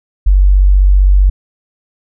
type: tone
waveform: sine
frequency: 47.72 Hz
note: G1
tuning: 46 cents flat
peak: -4 dBFS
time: 0.26-1.3 s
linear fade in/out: 10 ms
effects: none